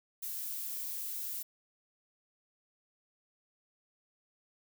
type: noise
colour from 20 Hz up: violet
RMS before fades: -39 dBFS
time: 0.22-1.43 s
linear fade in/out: 10 ms
effects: none

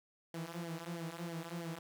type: tone with flanger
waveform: sawtooth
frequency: 167.9 Hz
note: E3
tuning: 32 cents sharp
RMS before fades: -43 dBFS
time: 0.34-1.79 s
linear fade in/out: 2 ms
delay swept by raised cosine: 0.76 to 6.46 ms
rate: 3.1 Hz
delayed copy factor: -0.8
effects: 11-bit

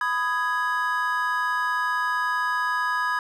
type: chord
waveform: triangle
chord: G# minor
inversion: first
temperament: just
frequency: 996.7 / 1245.9 / 1661.2 Hz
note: B5 / D#6 / G#6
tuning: +16 / +2 / 0 cents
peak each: -25 / -26 / -24 dBFS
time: 0.01-3.19 s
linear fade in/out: 2 ms
effects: none

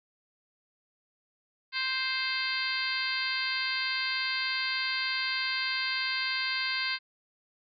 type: harmonic tone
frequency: 523.3 Hz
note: C5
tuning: in tune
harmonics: 2 / 3 / 4 / 5 / 6 / 7 / 8 / 9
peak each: -40 / -35 / -34 / -37 / -40 / -40 / -36 / -36 dBFS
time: 1.72-6.99 s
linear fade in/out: 50 ms
effects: none

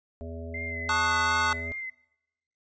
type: harmonic tone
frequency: 82.41 Hz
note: E2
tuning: in tune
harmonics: 1 / 3 / 5 / 7 / 8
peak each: -37 / -42 / -44 / -45 / -46 dBFS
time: 0.21-1.72 s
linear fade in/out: 0 ms
type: tone with vibrato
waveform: sine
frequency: 2070 Hz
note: C7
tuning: 19 cents flat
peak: -33 dBFS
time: 0.54-1.9 s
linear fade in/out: 5 ms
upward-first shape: sine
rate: 2.7 Hz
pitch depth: 35 cents each way
type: chord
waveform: square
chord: D# half-diminished seventh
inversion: second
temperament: equal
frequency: 880 / 1108.7 / 1244.5 / 1480 Hz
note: A5 / C#6 / D#6 / F#6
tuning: 0 / 0 / 0 / 0 cents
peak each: -30 / -32 / -30 / -28 dBFS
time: 0.89-1.53 s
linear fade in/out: 2 ms
effects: noise-tail reverb RT60 0.9 s tail -25 dB re dry + resampled to 16000 Hz

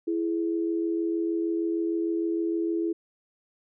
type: tone pair together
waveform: sine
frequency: 332.9 / 419.4 Hz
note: E4 / G#4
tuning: +17 / +17 cents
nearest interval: major third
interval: 400 cents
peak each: -25 / -32 dBFS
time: 0.07-2.93 s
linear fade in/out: 10 ms
effects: none

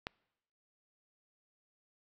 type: click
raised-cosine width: 0.3 ms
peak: -20 dBFS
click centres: 0.069 s
effects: noise-tail reverb RT60 0.9 s tail -26 dB re dry

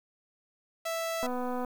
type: tone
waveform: sawtooth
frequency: 659.3 Hz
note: E5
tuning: in tune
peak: -27 dBFS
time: 0.85-1.27 s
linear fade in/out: 10 ms
type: click train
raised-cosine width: 1 ms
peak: -22 dBFS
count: 105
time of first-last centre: 1.23-1.648 s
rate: 249 Hz
effects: 8-bit

